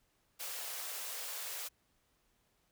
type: high-pass noise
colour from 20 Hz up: white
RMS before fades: -42 dBFS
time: 0.39-1.69 s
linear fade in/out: 20 ms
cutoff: 430 Hz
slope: 48 dB/octave
effects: pink hiss -75 dBFS RMS until 2.71 s